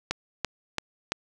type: click train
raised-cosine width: 0.2 ms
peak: -9 dBFS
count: 4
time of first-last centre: 0.11-1.12 s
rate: 2.97 Hz
effects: none